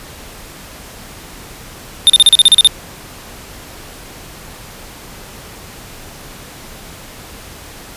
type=tone bursts; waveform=square; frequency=3621 Hz; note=A7; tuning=49 cents sharp; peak=-3 dBFS; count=10; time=2.07-2.673 s; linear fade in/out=0 ms; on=27 ms; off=37 ms; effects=pink hiss -34 dBFS RMS until 7.96 s + resampled to 32000 Hz